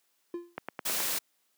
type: tone with exponential decay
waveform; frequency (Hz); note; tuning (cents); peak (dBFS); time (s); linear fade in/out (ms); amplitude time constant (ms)
triangle; 346; F4; -16; -28; 0.34-0.57; 2; 49
type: click train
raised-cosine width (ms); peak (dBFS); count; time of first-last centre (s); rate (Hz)
0.5; -19; 5; 0.58-1.004; 9.44
type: noise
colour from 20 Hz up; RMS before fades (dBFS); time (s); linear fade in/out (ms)
white; -31; 0.85-1.19; 10
effects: white hiss -73 dBFS RMS until 1.57 s + high-pass 200 Hz 12 dB/octave